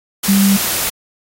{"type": "tone in noise", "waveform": "sine", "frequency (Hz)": 196.9, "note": "G3", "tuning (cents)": 8, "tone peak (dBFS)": -9, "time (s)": [0.28, 0.57], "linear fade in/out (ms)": 10, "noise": "white", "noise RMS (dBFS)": -18, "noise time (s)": [0.23, 0.9], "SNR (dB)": 6, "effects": ["AAC 48 kbps"]}